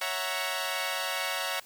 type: chord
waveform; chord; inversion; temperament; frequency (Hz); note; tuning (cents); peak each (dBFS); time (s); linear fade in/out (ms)
10% pulse; F# dominant seventh; second; equal; 554.4 / 659.3 / 740 / 932.3; C#5 / E5 / F#5 / A#5; 0 / 0 / 0 / 0; -27; 0.01-1.6; 5
effects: white hiss -54 dBFS RMS until 1.65 s